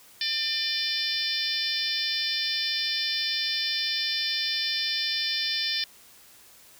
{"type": "harmonic tone with a mistuned harmonic", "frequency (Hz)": 599, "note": "D5", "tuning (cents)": 34, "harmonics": [3, 4, 5, 6, 7, 8, 9], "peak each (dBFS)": [-35, -36, -35, -31, -34, -31, -33], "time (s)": [0.21, 5.84], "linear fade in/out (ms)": 2, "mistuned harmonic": 6, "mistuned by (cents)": -20, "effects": ["white hiss -53 dBFS RMS until 6.79 s"]}